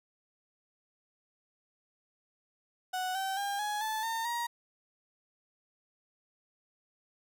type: tone with pitch steps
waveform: 35% pulse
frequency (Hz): 740 / 771 / 803.3 / 836.9 / 871.9 / 908.4 / 946.4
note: F#5 / G5 / G5 / G#5 / A5 / A#5 / A#5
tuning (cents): 0 / -29 / +42 / +13 / -16 / -45 / +26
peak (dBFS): -30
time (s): 2.93-4.47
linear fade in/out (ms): 10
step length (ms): 220
effects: none